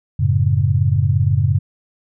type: chord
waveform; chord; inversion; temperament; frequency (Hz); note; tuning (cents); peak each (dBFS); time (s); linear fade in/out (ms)
sine; F# minor; none; equal; 92.5 / 110 / 138.59; F#2 / A2 / C#3; 0 / 0 / 0; -17; 0.19-1.59; 10
effects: none